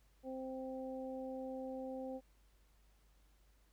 harmonic tone, 261.5 Hz, C4, 1 cent flat, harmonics 1 / 2 / 3, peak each -45 / -44 / -52 dBFS, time 0.23-2.21 s, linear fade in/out 50 ms, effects added 50 Hz sine -67 dBFS peak until 3.72 s + pink hiss -75 dBFS RMS until 3.72 s

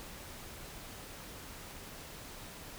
silence, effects pink hiss -48 dBFS RMS until 2.78 s

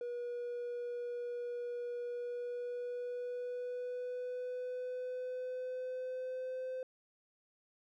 triangle tone with pitch glide, 482.9 to 514.6 Hz, B4 to C5, -39 to -29 cents, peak -35 dBFS, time 0.01-6.83 s, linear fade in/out 2 ms, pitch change +110 cents, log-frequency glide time 2.03-6.67 s, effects tanh soft clip ceiling -32 dBFS

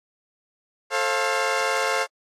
15% pulse chord, F major, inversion first, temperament equal with one note detuned, 440 / 534.9 / 698.5 Hz, A4 / C5 / F5, 0 / +38 / 0 cents, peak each -20 / -18 / -20 dBFS, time 0.9-2.07 s, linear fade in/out 50 ms, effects low-pass 8000 Hz 12 dB/octave + AAC 64 kbps

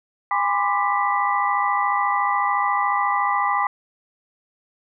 sine tone cluster, 815 / 1006 / 1060 / 1183 / 1973 Hz, G#5 / B5 / C6 / D6 / B6, -33 / +32 / +22 / +12 / -2 cents, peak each -23 / -24 / -29 / -23 / -27 dBFS, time 0.31-3.67 s, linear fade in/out 2 ms, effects none

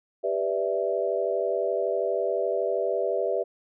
sine chord, E minor seventh, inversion first, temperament equal with one note detuned, 393.8 / 493.9 / 587.3 / 659.3 Hz, G4 / B4 / D5 / E5, +8 / 0 / 0 / 0 cents, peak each -29 dBFS, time 0.23-3.44 s, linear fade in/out 20 ms, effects none

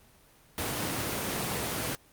pink high-pass noise, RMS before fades -32 dBFS, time 0.58-1.95 s, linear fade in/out 0 ms, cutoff 100 Hz, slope 12 dB/octave, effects pink hiss -59 dBFS RMS until 2.12 s + Opus 24 kbps

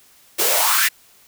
white noise with high-pass filter sweep, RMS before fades -17 dBFS, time 0.38-0.89 s, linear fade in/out 20 ms, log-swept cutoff 340 to 2000 Hz, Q 5.1, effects white hiss -52 dBFS RMS until 1.27 s

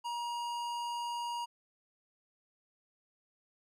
sine tone with tanh clipping, 950 Hz, A#5, 33 cents sharp, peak -37 dBFS, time 0.04-1.46 s, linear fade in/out 20 ms, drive 18 dB, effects none

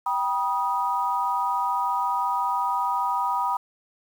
sine chord, G augmented, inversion none, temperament equal with one note detuned, 784 / 969.7 / 1244.5 Hz, G5 / B5 / D#6, 0 / -32 / 0 cents, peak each -29 / -24 / -28 dBFS, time 0.06-3.57 s, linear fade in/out 5 ms, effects 8-bit

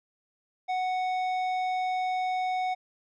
sine tone with tanh clipping, 740 Hz, F#5, in tune, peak -28 dBFS, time 0.68-2.75 s, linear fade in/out 20 ms, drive 11 dB, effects none

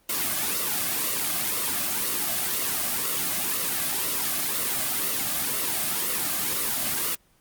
white noise with flanger, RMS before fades -26 dBFS, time 0.09-7.15 s, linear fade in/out 5 ms, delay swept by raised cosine 1.2 to 2.2 ms, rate 2 Hz, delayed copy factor -0.95, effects pink hiss -62 dBFS RMS until 7.4 s + Opus 24 kbps

